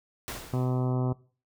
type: noise with exponential decay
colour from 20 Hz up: pink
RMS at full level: -34 dBFS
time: 0.28-0.93 s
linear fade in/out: 0 ms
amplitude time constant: 140 ms
type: harmonic tone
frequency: 127 Hz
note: B2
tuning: 49 cents sharp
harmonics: 1 / 2 / 3 / 4 / 5 / 6 / 7 / 8 / 9 / 10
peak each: -26 / -32 / -35 / -41 / -41 / -42 / -46 / -45 / -48 / -50 dBFS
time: 0.53-1.13 s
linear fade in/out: 5 ms
effects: noise-tail reverb RT60 0.4 s tail -21 dB re dry